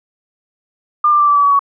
sine tone with pitch steps, 1200 / 1186.9 / 1173.9 / 1161.1 / 1148.5 / 1135.9 / 1123.5 Hz, D6 / D6 / D6 / D6 / D6 / C#6 / C#6, +37 / +18 / -1 / -20 / -39 / +42 / +23 cents, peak -8 dBFS, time 1.04-1.593 s, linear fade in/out 5 ms, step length 79 ms, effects none

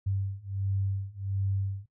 sine beating tone pair, 97 / 98.4 Hz, G2 / G2, -18 / +7 cents, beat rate 1.4 Hz, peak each -32 / -31 dBFS, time 0.06-1.86 s, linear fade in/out 10 ms, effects noise-tail reverb RT60 0.1 s tail -18 dB re dry

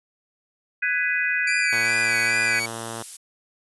sine chord, G# minor seventh, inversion third, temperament just, 1495.1 / 1661.2 / 1993.5 / 2492 Hz, F#6 / G#6 / B6 / D#7, +18 / 0 / +16 / +2 cents, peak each -26 dBFS, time 0.82-2.6 s, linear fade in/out 10 ms
sawtooth tone with vibrato, 2329 Hz, D7, 15 cents flat, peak -21 dBFS, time 1.47-2.66 s, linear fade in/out 5 ms, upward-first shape sine, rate 2.4 Hz, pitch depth 58 cents each way
5% pulse tone, 114.4 Hz, A#2, 32 cents flat, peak -20 dBFS, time 1.72-3.03 s, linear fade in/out 10 ms
violet noise, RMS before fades -32 dBFS, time 1.84-3.17 s, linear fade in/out 10 ms
effects resampled to 24000 Hz

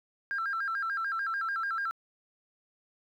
sine tone with vibrato, 1467 Hz, F#6, 15 cents flat, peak -28 dBFS, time 0.31-1.91 s, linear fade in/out 0 ms, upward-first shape square, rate 6.8 Hz, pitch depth 160 cents each way, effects tanh soft clip ceiling -26 dBFS + 11-bit

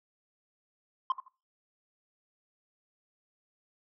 sine tone with echo, 1046.5 Hz, C6, in tune, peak -22 dBFS, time 1.1-1.12 s, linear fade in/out 2 ms, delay 81 ms, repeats 2, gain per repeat -14 dB, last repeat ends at 1.282 s, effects noise-tail reverb RT60 0.3 s tail -19 dB re dry + tanh soft clip ceiling -24 dBFS

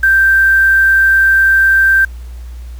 sine tone with quantisation, 1568 Hz, G6, in tune, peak -6 dBFS, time 0.03-2.05 s, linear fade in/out 5 ms, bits 5, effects added 60 Hz sine -25 dBFS peak until 2.79 s + pink hiss -46 dBFS RMS until 2.79 s

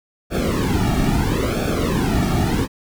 brown noise with flanger, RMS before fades -19 dBFS, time 0.3-2.68 s, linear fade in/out 50 ms, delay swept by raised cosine 1 to 2 ms, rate 0.75 Hz, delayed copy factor -1, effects none

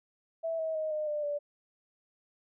sine tone with pitch steps, 656 / 640.6 / 625.7 / 611 / 596.7 / 582.7 Hz, E5 / E5 / D#5 / D#5 / D5 / D5, -9 / -50 / +10 / -32 / +27 / -14 cents, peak -30 dBFS, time 0.43-1.39 s, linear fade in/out 20 ms, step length 160 ms, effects none

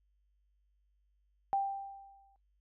sine tone with exponential decay, 788 Hz, G5, 9 cents sharp, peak -26 dBFS, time 1.53-2.36 s, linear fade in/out 0 ms, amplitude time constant 180 ms, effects noise-tail reverb RT60 0.1 s tail -18 dB re dry + added 50 Hz sine -70 dBFS peak until 2.6 s

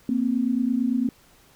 sine tone pair together, 233.1 / 262 Hz, A#3 / C4, 0 / +2 cents, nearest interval major second, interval 202 cents, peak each -23 dBFS, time 0.09-1.09 s, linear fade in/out 2 ms, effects pink hiss -56 dBFS RMS until 1.55 s

